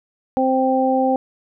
harmonic tone, 261.6 Hz, C4, in tune, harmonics 1 / 2 / 3, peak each -19 / -19 / -19 dBFS, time 0.37-1.16 s, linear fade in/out 0 ms, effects none

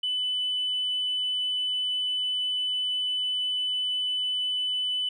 sine tone, 2998 Hz, F#7, 22 cents sharp, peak -24 dBFS, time 0.03-5.09 s, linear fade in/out 5 ms, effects tanh soft clip ceiling -21 dBFS

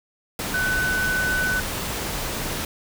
sine tone in noise, 1501 Hz, F#6, 24 cents sharp, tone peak -21 dBFS, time 0.54-1.6 s, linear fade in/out 2 ms, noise pink, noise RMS -28 dBFS, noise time 0.39-2.65 s, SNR +4 dB, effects none

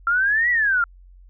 sine exponential two-way sweep, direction up then down, 1361 to 1975.5 to 1365 Hz, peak -16 dBFS, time 0.07-0.84 s, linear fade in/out 2 ms, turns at 0.5 s, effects added 45 Hz sine -44 dBFS peak until 1.29 s

